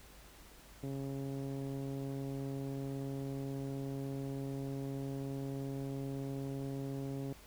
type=tone with low-pass filter; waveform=10% pulse; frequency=136.9 Hz; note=C#3; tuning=21 cents flat; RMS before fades=-40 dBFS; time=0.83-7.33 s; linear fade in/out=5 ms; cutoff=330 Hz; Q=0.76; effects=added 50 Hz sine -60 dBFS peak until 7.46 s + pink hiss -58 dBFS RMS until 7.46 s